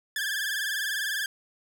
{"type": "tone with vibrato", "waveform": "sawtooth", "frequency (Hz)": 1661.2, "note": "G#6", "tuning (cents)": 0, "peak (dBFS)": -24, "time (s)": [0.16, 1.26], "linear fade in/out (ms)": 2, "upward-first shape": "sine", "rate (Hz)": 20, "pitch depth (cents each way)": 98, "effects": []}